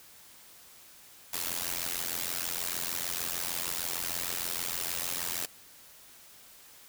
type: noise with amplitude modulation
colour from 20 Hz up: white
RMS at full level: -30 dBFS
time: 1.33-5.46 s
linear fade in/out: 5 ms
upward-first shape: sine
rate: 86.5 Hz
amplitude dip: 95%
effects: white hiss -54 dBFS RMS until 6.88 s